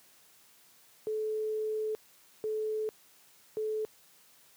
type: tone bursts at uneven times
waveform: sine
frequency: 432.6 Hz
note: A4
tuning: 29 cents flat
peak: -30 dBFS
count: 3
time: 1.07-1.95 / 2.44-2.89 / 3.57-3.85 s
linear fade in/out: 0 ms
effects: white hiss -61 dBFS RMS until 4.56 s + high-pass 100 Hz 12 dB/octave